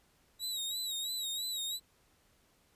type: tone with vibrato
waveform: sawtooth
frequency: 3848 Hz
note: B7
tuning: 46 cents flat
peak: -32 dBFS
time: 0.39-1.8 s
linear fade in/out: 50 ms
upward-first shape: sine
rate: 3 Hz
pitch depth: 77 cents each way
effects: pink hiss -69 dBFS RMS until 2.75 s + resampled to 32000 Hz